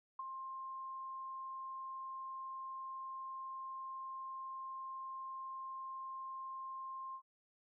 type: tone with ADSR envelope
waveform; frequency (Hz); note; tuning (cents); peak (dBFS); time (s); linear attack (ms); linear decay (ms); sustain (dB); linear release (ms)
sine; 1058; C6; +19; -38; 0.19-7.22; 5; 18; -5; 74
effects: none